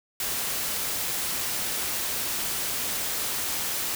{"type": "noise", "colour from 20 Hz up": "white", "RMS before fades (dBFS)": -29, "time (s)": [0.2, 3.95], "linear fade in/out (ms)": 2, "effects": []}